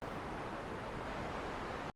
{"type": "low-pass noise", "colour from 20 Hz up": "white", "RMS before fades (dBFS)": -42, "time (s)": [0.02, 1.9], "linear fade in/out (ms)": 0, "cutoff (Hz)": 1100, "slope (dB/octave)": 12, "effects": ["Opus 24 kbps"]}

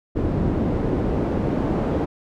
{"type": "noise with band-pass filter sweep", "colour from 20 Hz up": "brown", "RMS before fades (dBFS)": -22, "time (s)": [0.15, 2.06], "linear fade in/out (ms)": 20, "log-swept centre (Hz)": [270, 430], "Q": 0.84, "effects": []}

